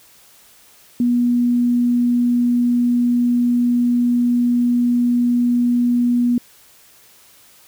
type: tone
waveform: sine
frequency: 242.2 Hz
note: B3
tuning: 34 cents flat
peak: -13 dBFS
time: 1-6.38 s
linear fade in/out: 2 ms
effects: white hiss -49 dBFS RMS until 7.67 s

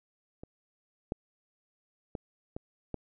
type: clicks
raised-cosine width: 2 ms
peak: -30 / -18 / -22 / -24 / -21 dBFS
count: 5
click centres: 0.435 / 1.121 / 2.152 / 2.565 / 2.943 s
effects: none

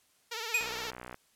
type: tone with vibrato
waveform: 5% pulse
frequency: 454.9 Hz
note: A#4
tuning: 42 cents flat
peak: -24 dBFS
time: 0.31-0.91 s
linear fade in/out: 10 ms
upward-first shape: triangle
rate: 17 Hz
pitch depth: 100 cents each way
type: tone with exponential decay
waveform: square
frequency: 2489 Hz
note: D#7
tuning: in tune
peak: -23 dBFS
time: 0.54-0.77 s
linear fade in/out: 5 ms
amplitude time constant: 49 ms
type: click train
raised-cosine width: 0.5 ms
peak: -27 dBFS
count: 34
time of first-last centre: 0.61-1.144 s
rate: 61.8 Hz
effects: white hiss -68 dBFS RMS until 1.35 s + low-pass 12000 Hz 12 dB/octave

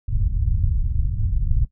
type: low-pass noise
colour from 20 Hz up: pink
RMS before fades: -20 dBFS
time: 0.08-1.65 s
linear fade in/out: 5 ms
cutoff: 110 Hz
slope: 24 dB/octave
effects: noise-tail reverb RT60 0.1 s tail -17 dB re dry

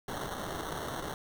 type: noise with sample-and-hold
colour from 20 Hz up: white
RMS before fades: -38 dBFS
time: 0.08-1.14 s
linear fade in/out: 2 ms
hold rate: 2450 Hz
effects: none

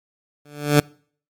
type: tone with exponential growth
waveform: 15% pulse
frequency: 146.83 Hz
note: D3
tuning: in tune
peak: -3 dBFS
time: 0.45-0.8 s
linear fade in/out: 5 ms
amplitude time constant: 75 ms
effects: noise-tail reverb RT60 0.5 s tail -25 dB re dry + MP3 96 kbps

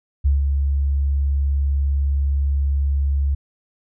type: tone with ADSR envelope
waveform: sine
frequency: 69.8 Hz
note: C#2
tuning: 13 cents sharp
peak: -12 dBFS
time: 0.24-3.35 s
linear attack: 19 ms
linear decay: 150 ms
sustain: -4 dB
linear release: 9 ms
effects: none

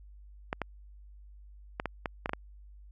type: clicks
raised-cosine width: 0.5 ms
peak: -16 dBFS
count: 8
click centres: 0.529 / 0.617 / 1.799 / 1.857 / 2.058 / 2.259 / 2.294 / 2.334 s
effects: added 50 Hz sine -49 dBFS peak until 2.91 s

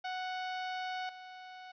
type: tone with level steps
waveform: sawtooth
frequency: 740 Hz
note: F#5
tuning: in tune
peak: -32 / -43 dBFS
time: 0.04-1.72 s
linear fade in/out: 10 ms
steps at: 1.09 s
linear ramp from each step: 2 ms
effects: resampled to 11025 Hz + 12-bit

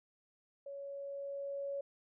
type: tone with level ramp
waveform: sine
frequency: 559 Hz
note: C#5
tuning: 14 cents sharp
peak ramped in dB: -43 to -36 dBFS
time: 0.66-1.81 s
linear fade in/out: 5 ms
effects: none

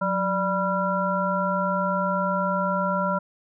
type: harmonic tone with a mistuned harmonic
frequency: 196 Hz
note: G3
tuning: in tune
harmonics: 1 / 3 / 5 / 7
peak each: -27 / -27 / -27 / -27 dBFS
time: 0.01-3.19 s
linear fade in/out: 10 ms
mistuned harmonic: 1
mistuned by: -120 cents
effects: none

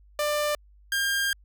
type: tone pair in turn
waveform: sawtooth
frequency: 594 / 1606.1 Hz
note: D5 / G6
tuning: +20 / +42 cents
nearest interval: octave + perfect fourth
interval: 1722 cents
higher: second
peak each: -20 dBFS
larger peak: neither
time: 0.19-0.55 / 0.92-1.33 s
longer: second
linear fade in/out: 2 ms
effects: added 50 Hz sine -52 dBFS peak until 1.44 s

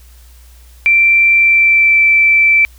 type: tone with pitch glide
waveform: sine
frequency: 2350 to 2330 Hz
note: D7 to D7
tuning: +1 to -14 cents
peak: -6 dBFS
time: 0.86-2.65 s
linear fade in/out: 0 ms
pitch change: -15 cents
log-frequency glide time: 1.36-2 s
effects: added 60 Hz sine -38 dBFS peak until 2.78 s + white hiss -48 dBFS RMS until 2.78 s

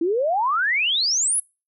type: exponential sweep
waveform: sine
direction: up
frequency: 318.1 to 11180 Hz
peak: -18 dBFS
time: 0.01-1.4 s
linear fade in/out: 5 ms
effects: noise-tail reverb RT60 0.3 s tail -25 dB re dry

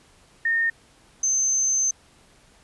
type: tone pair in turn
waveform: sine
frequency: 1831 / 6234 Hz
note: A#6 / G8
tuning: -32 / -11 cents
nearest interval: octave + major sixth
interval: 2121 cents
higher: second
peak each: -19 / -19 dBFS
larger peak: neither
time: 0.45-0.7 / 1.23-1.91 s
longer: second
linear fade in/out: 5 ms
effects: pink hiss -56 dBFS RMS until 2.63 s + resampled to 24000 Hz

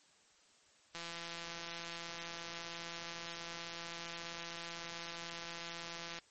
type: click train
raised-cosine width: 0.2 ms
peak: -27 dBFS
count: 886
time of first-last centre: 0.95-6.187 s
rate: 169 Hz
effects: white hiss -67 dBFS RMS until 6.3 s + MP3 32 kbps

